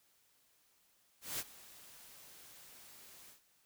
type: noise with ADSR envelope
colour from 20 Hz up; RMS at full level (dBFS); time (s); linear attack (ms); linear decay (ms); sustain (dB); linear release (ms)
white; -38; 1.21-3.41; 180; 43; -19; 120
effects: white hiss -72 dBFS RMS until 3.65 s